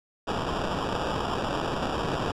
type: noise with sample-and-hold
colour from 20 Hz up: blue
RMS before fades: -29 dBFS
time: 0.27-2.32 s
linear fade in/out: 10 ms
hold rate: 2100 Hz
effects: low-pass 5000 Hz 12 dB/octave